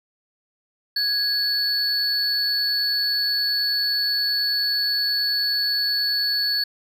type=tone pair together; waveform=triangle; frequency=1661.2 / 4435 Hz; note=G#6 / C#8; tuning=0 / 0 cents; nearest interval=octave + perfect fourth; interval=1700 cents; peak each=-27 / -19 dBFS; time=0.96-6.64 s; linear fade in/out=5 ms; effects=none